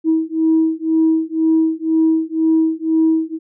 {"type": "beating tone pair", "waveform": "sine", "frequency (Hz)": [320.2, 322.2], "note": ["D#4", "E4"], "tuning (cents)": [50, -39], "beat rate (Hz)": 2, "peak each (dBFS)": -15, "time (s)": [0.04, 3.39], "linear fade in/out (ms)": 50, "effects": ["tanh soft clip ceiling -6 dBFS"]}